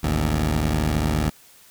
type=tone pair together; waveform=15% pulse; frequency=54.5 / 76.9 Hz; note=A1 / D#2; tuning=-16 / -20 cents; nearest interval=tritone; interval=596 cents; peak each=-18 / -15 dBFS; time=0.03-1.3 s; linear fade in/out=10 ms; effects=white hiss -51 dBFS RMS until 1.7 s